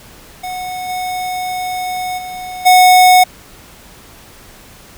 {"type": "tone with level steps", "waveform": "square", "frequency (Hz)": 734, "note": "F#5", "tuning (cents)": -14, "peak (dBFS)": [-22, -19, -25, -5], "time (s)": [0.43, 3.24], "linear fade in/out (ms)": 10, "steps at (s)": [0.88, 2.17, 2.65], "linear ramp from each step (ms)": 20, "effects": ["pink hiss -40 dBFS RMS until 4.97 s"]}